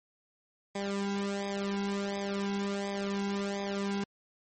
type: tone with flanger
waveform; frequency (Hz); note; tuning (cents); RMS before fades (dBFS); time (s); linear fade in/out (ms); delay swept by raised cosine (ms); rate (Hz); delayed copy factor
sawtooth; 199.3; G3; +29; -33; 0.75-4.04; 5; 0.7 to 1.67; 1.4; -0.85
effects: MP3 32 kbps